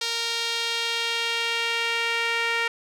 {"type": "tone with band-pass filter sweep", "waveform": "sawtooth", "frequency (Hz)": 463.6, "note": "A#4", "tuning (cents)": -10, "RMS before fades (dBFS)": -26, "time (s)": [0.01, 2.68], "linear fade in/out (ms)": 5, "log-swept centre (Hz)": [4300, 2200], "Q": 1.8, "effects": []}